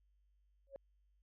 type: tone with exponential growth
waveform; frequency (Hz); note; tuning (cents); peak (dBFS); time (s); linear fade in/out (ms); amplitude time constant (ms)
sine; 550; C#5; -14; -40; 0.67-0.76; 0; 19
effects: tanh soft clip ceiling -37 dBFS + added 50 Hz sine -70 dBFS peak until 1.22 s